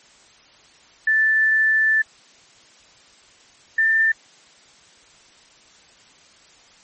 sine tone pair in turn, 1760 / 1786.6 Hz, A6 / A6, 0 / +26 cents, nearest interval unison, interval 26 cents, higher second, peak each -14 dBFS, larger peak neither, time 1.07-2.02 / 3.78-4.12 s, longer first, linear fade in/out 5 ms, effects white hiss -51 dBFS RMS until 6.83 s + MP3 32 kbps

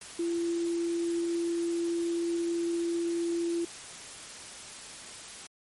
sine tone in noise, 339.4 Hz, F4, 49 cents flat, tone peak -27 dBFS, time 0.19-3.65 s, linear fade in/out 5 ms, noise white, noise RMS -44 dBFS, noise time 0.01-5.47 s, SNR +14 dB, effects MP3 48 kbps

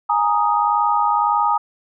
sine chord, Ab suspended second, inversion none, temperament equal, 830.6 / 932.3 / 1244.5 Hz, Ab5 / Bb5 / Eb6, 0 / 0 / 0 cents, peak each -19 dBFS, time 0.09-1.58 s, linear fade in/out 10 ms, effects none

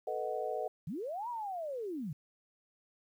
sine chord, B dominant seventh, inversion third, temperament equal, 440 / 493.9 / 622.3 / 740 Hz, A4 / B4 / D#5 / F#5, 0 / 0 / 0 / 0 cents, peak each -39 dBFS, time 0.07-0.68 s, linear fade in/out 5 ms
sine linear two-way sweep, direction up then down, 130.81 to 987 to 130.81 Hz, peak -36 dBFS, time 0.87-2.13 s, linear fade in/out 5 ms, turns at 1.29 s
effects 11-bit

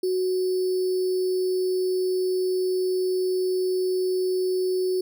sine tone with sample-and-hold, 370 Hz, F#4, in tune, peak -21 dBFS, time 0.03-5.01 s, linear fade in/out 5 ms, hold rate 4900 Hz, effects none

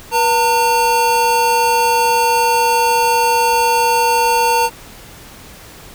square tone pair together, 482.1 / 910 Hz, B4 / A#5, -42 / -42 cents, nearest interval major seventh, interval 1100 cents, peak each -19 / -13 dBFS, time 0.11-4.7 s, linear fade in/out 50 ms, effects pink hiss -38 dBFS RMS until 5.94 s

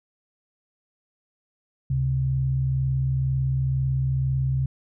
sine tone pair together, 69.9 / 131.95 Hz, C#2 / C3, +15 / +15 cents, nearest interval major seventh, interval 1100 cents, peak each -29 / -21 dBFS, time 1.9-4.66 s, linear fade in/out 5 ms, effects none

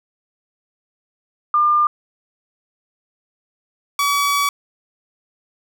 sine / sawtooth tone pair in turn, 1200 / 1139.5 Hz, D6 / C#6, +37 / +47 cents, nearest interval minor second, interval 90 cents, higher first, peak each -12 dBFS, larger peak neither, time 1.54-1.87 / 3.99-4.49 s, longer second, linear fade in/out 2 ms, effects none

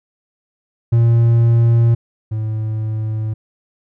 triangle tone pair in turn, 116.54 / 109.07 Hz, A#2 / A2, 0 / -15 cents, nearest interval minor second, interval 115 cents, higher first, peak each -7 / -16 dBFS, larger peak first, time 0.92-1.95 / 2.31-3.34 s, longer neither, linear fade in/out 10 ms, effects none

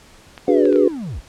clicks, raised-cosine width 0.3 ms, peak -19 dBFS, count 4, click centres 0.378 / 0.655 / 0.727 / 0.759 s
triangle linear sweep, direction down, 740 to 31.89 Hz, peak -23 dBFS, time 0.47-1.21 s, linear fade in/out 20 ms
sine chord, G# half-diminished seventh, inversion second, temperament equal, 293.7 / 370 / 415.3 / 493.9 Hz, D4 / F#4 / G#4 / B4, 0 / 0 / 0 / 0 cents, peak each -17 dBFS, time 0.48-0.88 s, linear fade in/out 2 ms
effects pink hiss -47 dBFS RMS until 1.28 s + low-pass 9000 Hz 12 dB/octave

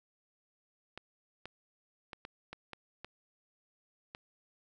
clicks, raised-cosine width 0.3 ms, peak -27 dBFS, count 8, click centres 0.976 / 1.456 / 2.132 / 2.251 / 2.53 / 2.733 / 3.046 / 4.149 s, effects none

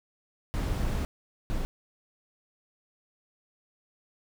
brown noise bursts at uneven times, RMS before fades -29 dBFS, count 2, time 0.54-1.05 / 1.5-1.65 s, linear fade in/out 0 ms, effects none

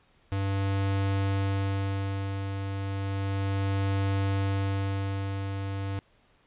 square tone with tremolo, 98 Hz, G2, in tune, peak -25 dBFS, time 0.32-5.99 s, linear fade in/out 0 ms, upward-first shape sine, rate 0.33 Hz, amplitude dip 50%, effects pink hiss -64 dBFS RMS until 6.46 s + resampled to 8000 Hz

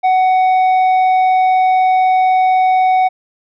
sine tone with tanh clipping, 746 Hz, F#5, 14 cents sharp, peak -10 dBFS, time 0.03-3.09 s, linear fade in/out 20 ms, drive 6 dB, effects none

